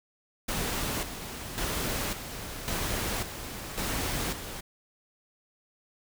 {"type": "noise with tremolo", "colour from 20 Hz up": "pink", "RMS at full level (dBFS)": -31, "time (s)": [0.48, 4.61], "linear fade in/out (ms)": 10, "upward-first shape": "square", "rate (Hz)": 0.91, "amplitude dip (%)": 60, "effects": []}